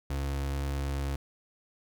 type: tone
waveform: 35% pulse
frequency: 69.3 Hz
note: C#2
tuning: in tune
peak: -28 dBFS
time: 0.1-1.16 s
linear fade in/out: 5 ms
effects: none